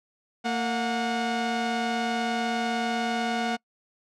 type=tone pair together; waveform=sawtooth; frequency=229 / 727 Hz; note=A#3 / F#5; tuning=-31 / -31 cents; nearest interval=octave + minor sixth; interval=2000 cents; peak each=-24 dBFS; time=0.44-3.57 s; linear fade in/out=20 ms; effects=noise-tail reverb RT60 0.1 s tail -26 dB re dry + low-pass 5000 Hz 12 dB/octave